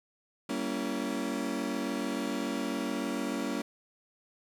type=chord; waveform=35% pulse; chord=G diminished seventh; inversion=none; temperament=just; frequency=196 / 235.2 / 282.2 / 338.7 Hz; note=G3 / Bb3 / Db4 / Fb4; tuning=0 / +16 / +31 / +47 cents; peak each=-37 / -34 / -33 / -37 dBFS; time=0.49-3.62 s; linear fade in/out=5 ms; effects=low-pass 12000 Hz 12 dB/octave + 10-bit